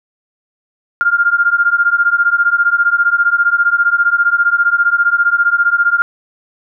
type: beating tone pair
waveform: sine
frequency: 1396.9 / 1411.9 Hz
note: F6 / F6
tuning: 0 / +18 cents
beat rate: 15 Hz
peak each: -12 / -13 dBFS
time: 1.01-6.02 s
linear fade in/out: 0 ms
effects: none